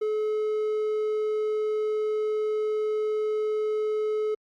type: tone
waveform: triangle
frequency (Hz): 428.7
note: A4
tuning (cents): -45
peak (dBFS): -22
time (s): 0.01-4.35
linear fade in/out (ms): 10
effects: Opus 48 kbps